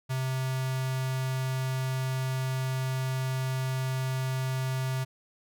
square tone with notch filter, 130.81 Hz, C3, in tune, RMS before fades -30 dBFS, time 0.09-5.05 s, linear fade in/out 20 ms, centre 320 Hz, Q 0.87, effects none

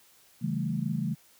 sine chord, A dominant seventh, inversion first, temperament equal, 138.59 / 164.81 / 196 / 220 Hz, C#3 / E3 / G3 / A3, 0 / 0 / 0 / 0 cents, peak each -33 / -32 / -34 / -33 dBFS, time 0.41-1.15 s, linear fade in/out 20 ms, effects white hiss -60 dBFS RMS until 1.39 s + high-pass 60 Hz 12 dB/octave

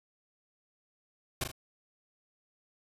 pink noise with echo, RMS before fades -31 dBFS, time 1.41-1.44 s, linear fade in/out 5 ms, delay 38 ms, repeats 2, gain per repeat -6 dB, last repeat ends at 1.516 s, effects resampled to 32000 Hz

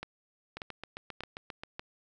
two click trains, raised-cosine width 0.3 ms, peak -24 / -22 dBFS, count 9 / 4, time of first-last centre 0.57-1.635 / 0.03-1.795 s, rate 7.51 / 1.7 Hz, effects none

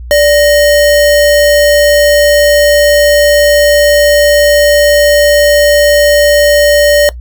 sine tone with sample-and-hold, 584 Hz, D5, 10 cents flat, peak -3 dBFS, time 0.11-7.09 s, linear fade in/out 0 ms, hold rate 2450 Hz, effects noise-tail reverb RT60 0.1 s tail -17 dB re dry + added 60 Hz sine -22 dBFS peak until 7.2 s

